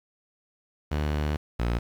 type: tone pair in turn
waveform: sawtooth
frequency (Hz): 74.7 / 58.87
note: D2 / A#1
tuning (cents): +30 / +18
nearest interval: major third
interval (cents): 412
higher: first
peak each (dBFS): -21 / -20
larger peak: second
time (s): 0.91-1.37 / 1.59-1.79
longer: first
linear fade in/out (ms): 10
effects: low-pass 4000 Hz 12 dB/octave + 8-bit